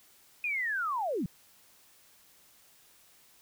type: linear sweep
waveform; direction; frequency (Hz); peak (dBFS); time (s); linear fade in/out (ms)
sine; down; 2500 to 144.2; -29; 0.44-1.26; 2
effects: white hiss -61 dBFS RMS until 3.41 s